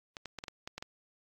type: clicks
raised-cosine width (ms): 0.2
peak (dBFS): -23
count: 8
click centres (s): 0.168 / 0.257 / 0.387 / 0.439 / 0.482 / 0.675 / 0.78 / 0.825
effects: AAC 64 kbps